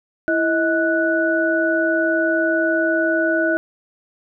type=tone cluster; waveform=sine; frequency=331 / 634 / 1478 Hz; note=E4 / D#5 / F#6; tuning=+7 / +32 / -2 cents; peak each=-20 dBFS; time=0.28-3.57 s; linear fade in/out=0 ms; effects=none